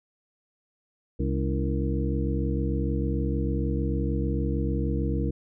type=harmonic tone with a mistuned harmonic; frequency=66.6 Hz; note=C2; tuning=31 cents sharp; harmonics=1 / 2 / 3 / 4 / 5 / 7; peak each=-27 / -30 / -32 / -33 / -34 / -35 dBFS; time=1.19-5.31 s; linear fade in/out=10 ms; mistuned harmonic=4; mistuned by=+110 cents; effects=none

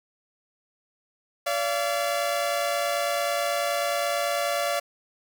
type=tone pair together; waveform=sawtooth; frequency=574.7 / 684 Hz; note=D5 / F5; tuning=-38 / -36 cents; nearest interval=minor third; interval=302 cents; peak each=-23 dBFS; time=1.46-4.8 s; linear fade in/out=10 ms; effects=8-bit

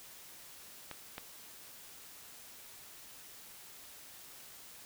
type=clicks; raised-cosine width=0.3 ms; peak=-26 / -25 dBFS; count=2; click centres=0.913 / 1.181 s; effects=white hiss -53 dBFS RMS until 4.85 s

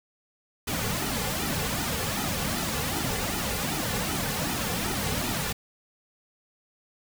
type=noise with flanger; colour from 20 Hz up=pink; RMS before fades=-29 dBFS; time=0.67-5.53 s; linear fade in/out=10 ms; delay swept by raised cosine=1.8 to 3.2 ms; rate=2.6 Hz; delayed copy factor=-0.7; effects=none

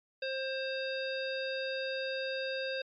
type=harmonic tone; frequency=530 Hz; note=C5; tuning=22 cents sharp; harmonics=1 / 3 / 5 / 7 / 9; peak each=-35 / -40 / -42 / -43 / -45 dBFS; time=0.22-2.82 s; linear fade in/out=5 ms; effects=MP3 96 kbps

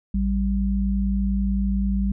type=tone pair together; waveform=sine; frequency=55.7 / 196 Hz; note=A1 / G3; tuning=+22 / 0 cents; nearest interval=octave + minor seventh; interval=2178 cents; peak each=-22 dBFS; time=0.14-2.12 s; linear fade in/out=5 ms; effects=none

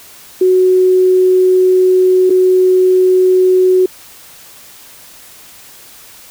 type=tone with dropouts; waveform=sine; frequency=370 Hz; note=F#4; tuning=in tune; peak=-6 dBFS; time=0.41-3.86 s; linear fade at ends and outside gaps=5 ms; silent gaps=2.298-2.303 s; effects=white hiss -38 dBFS RMS until 6.3 s

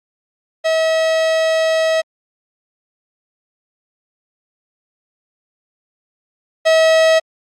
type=tone pair in turn; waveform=45% pulse; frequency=643 / 643 Hz; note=E5 / E5; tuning=-43 / -43 cents; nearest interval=unison; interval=0 cents; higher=neither; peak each=-13 / -9 dBFS; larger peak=second; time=0.64-2.02 / 6.65-7.2 s; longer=first; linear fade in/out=20 ms; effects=low-pass 6000 Hz 12 dB/octave + Opus 48 kbps

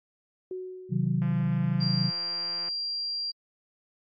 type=tone with exponential decay; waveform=sine; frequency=370 Hz; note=F#4; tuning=in tune; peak=-31 dBFS; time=0.51-1.8 s; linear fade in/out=2 ms; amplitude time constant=280 ms
type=chord; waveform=sine; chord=C diminished; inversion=none; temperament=equal with one note detuned; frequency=130.81 / 158.37 / 185 Hz; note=C3 / Eb3 / Gb3; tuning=0 / +31 / 0 cents; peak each=-28 dBFS; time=0.89-2.12 s; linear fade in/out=50 ms
type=click train; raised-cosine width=0.5 ms; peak=-30 dBFS; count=253; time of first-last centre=1.22-2.685 s; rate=172 Hz
type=tone; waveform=sine; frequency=4750 Hz; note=D8; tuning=19 cents sharp; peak=-29 dBFS; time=1.8-3.32 s; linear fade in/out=20 ms
effects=AAC 64 kbps

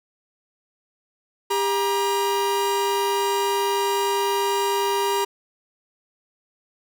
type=tone pair together; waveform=45% pulse; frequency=400 / 949.8 Hz; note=G4 / A#5; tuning=+35 / +32 cents; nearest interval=octave + minor third; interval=1497 cents; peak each=-23 dBFS; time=1.5-5.25 s; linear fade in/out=10 ms; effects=none

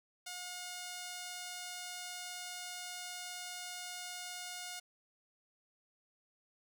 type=tone; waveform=5% pulse; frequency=719 Hz; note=F#5; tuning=50 cents flat; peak=-31 dBFS; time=0.26-4.8 s; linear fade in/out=10 ms; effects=none

